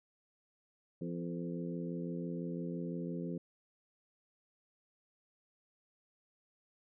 harmonic tone with a mistuned harmonic, 85.9 Hz, F2, 28 cents flat, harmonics 2 / 3 / 4 / 5 / 6, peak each -39 / -43 / -45 / -47 / -49 dBFS, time 1.01-3.38 s, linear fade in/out 5 ms, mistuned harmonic 5, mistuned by +31 cents, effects none

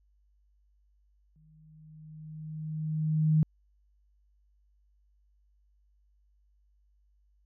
sine tone with exponential growth, 155.56 Hz, D#3, in tune, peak -19 dBFS, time 1.36-3.43 s, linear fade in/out 0 ms, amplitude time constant 450 ms, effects added 50 Hz sine -64 dBFS peak until 7.45 s

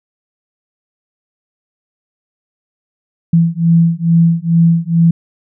sine beating tone pair, 166 / 168.3 Hz, E3 / E3, +12 / +36 cents, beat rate 2.3 Hz, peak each -11 dBFS, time 3.33-5.11 s, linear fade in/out 5 ms, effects none

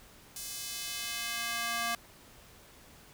square tone with high-pass filter sweep, 233.1 Hz, A#3, in tune, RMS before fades -36 dBFS, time 0.36-1.95 s, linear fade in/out 2 ms, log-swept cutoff 6500 to 950 Hz, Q 0.82, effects pink hiss -56 dBFS RMS until 3.13 s

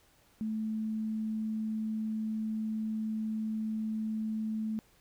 sine tone, 218.3 Hz, A3, 13 cents flat, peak -31 dBFS, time 0.41-4.79 s, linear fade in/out 0 ms, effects pink hiss -65 dBFS RMS until 5 s

